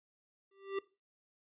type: tone with exponential growth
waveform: square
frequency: 392 Hz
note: G4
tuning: in tune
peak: -32 dBFS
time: 0.51-0.79 s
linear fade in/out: 5 ms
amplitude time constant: 60 ms
effects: noise-tail reverb RT60 0.3 s tail -20 dB re dry + resampled to 8000 Hz